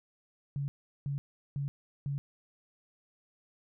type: tone bursts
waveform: sine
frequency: 140.7 Hz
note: C#3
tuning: 26 cents sharp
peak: -31 dBFS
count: 4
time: 0.56-2.18 s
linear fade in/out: 0 ms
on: 120 ms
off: 380 ms
effects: none